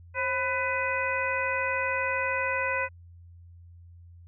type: harmonic tone with a mistuned harmonic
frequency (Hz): 500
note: B4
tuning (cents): +21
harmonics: 1 / 2 / 3 / 4 / 5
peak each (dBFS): -32 / -32 / -32 / -32 / -32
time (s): 0.14-2.89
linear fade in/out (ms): 50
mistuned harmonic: 1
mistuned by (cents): +110
effects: added 86 Hz sine -47 dBFS peak until 4.27 s